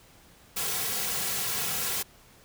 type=noise with comb filter; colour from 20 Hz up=white; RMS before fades=-30 dBFS; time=0.56-2.03 s; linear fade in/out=10 ms; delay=3.3 ms; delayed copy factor=-0.75; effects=pink hiss -56 dBFS RMS until 2.44 s